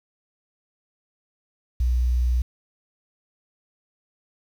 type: tone with quantisation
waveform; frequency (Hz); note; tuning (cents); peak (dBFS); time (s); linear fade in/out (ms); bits
sine; 61.2; B1; -15; -18; 1.8-2.42; 5; 8
effects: none